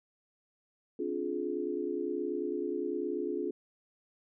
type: chord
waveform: sine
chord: D half-diminished seventh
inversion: third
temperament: just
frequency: 264.3 / 293.7 / 352.4 / 422.9 Hz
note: C4 / D4 / F4 / Ab4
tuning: +18 / 0 / +16 / +31 cents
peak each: -40 / -38 / -35 / -36 dBFS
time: 0.99-3.51 s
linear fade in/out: 5 ms
effects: none

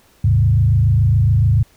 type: tone with frequency modulation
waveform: sine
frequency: 105.8 Hz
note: G#2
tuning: 33 cents sharp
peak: -10 dBFS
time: 0.24-1.63 s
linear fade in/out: 5 ms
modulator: 27 Hz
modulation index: 1.1
effects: pink hiss -53 dBFS RMS until 1.76 s

